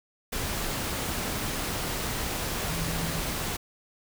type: tone in noise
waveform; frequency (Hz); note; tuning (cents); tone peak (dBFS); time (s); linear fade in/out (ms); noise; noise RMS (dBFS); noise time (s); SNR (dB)
sine; 164.5; E3; -3; -33; 2.69-3.21; 10; pink; -31; 0.32-3.57; -5
effects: none